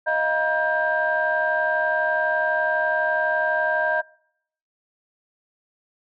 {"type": "tone cluster", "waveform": "sine", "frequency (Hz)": [624, 696, 955, 1588], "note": ["D#5", "F5", "A#5", "G6"], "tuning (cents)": [5, -6, 42, 22], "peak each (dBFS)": [-23, -28, -27, -22], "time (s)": [0.06, 4.02], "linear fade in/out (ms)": 20, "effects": ["noise-tail reverb RT60 0.7 s tail -25 dB re dry", "tanh soft clip ceiling -10 dBFS"]}